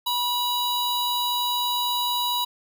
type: tone pair together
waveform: square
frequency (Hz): 973 / 3892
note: B5 / B7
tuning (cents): -26 / -26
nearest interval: 2 octaves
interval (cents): 2400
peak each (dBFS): -26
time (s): 0.06-2.45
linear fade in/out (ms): 10
effects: none